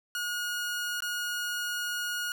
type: tone with dropouts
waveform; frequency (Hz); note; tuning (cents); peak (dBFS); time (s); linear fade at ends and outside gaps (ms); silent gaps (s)
sawtooth; 1441; F#6; -46; -27; 0.15-2.32; 1; 1.005-1.022
effects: none